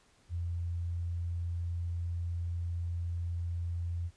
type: tone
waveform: sine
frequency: 85.9 Hz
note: F2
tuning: 28 cents flat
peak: -32 dBFS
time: 0.29-4.11 s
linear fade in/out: 50 ms
effects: pink hiss -66 dBFS RMS until 4.16 s + resampled to 22050 Hz